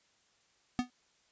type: tone with exponential decay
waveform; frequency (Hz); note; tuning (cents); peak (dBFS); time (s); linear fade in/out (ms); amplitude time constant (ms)
square; 247.9; B3; +7; -25; 0.79-0.9; 0; 22
effects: white hiss -70 dBFS RMS until 1.31 s + resampled to 16000 Hz